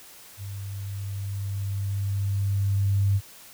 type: tone with level ramp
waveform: sine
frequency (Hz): 99.1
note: G2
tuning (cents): +19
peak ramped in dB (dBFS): -33 to -18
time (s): 0.37-3.21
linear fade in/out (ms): 50
effects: white hiss -48 dBFS RMS until 3.53 s